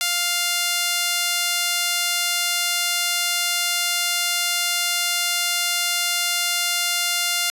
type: tone with high-pass filter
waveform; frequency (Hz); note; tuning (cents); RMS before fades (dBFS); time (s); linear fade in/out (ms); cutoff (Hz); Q
sawtooth; 700; F5; +4; -22; 0.01-7.5; 0; 2500; 0.68
effects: resampled to 32000 Hz